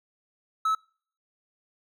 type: tone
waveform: triangle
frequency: 1299 Hz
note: E6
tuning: 26 cents flat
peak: -20 dBFS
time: 0.65-0.75 s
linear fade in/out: 5 ms
effects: noise-tail reverb RT60 0.5 s tail -26 dB re dry